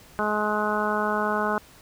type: harmonic tone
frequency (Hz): 211.1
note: G#3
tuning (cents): +29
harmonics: 1 / 2 / 3 / 4 / 5 / 6 / 7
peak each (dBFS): -30 / -30 / -30 / -30 / -30 / -30 / -30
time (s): 0.19-1.58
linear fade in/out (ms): 0
effects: pink hiss -51 dBFS RMS until 1.81 s